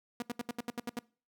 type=tone bursts; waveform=sawtooth; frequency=239.4 Hz; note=A#3; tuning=46 cents sharp; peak=-30 dBFS; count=9; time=0.2-0.991 s; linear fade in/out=2 ms; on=23 ms; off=73 ms; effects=noise-tail reverb RT60 0.4 s tail -24 dB re dry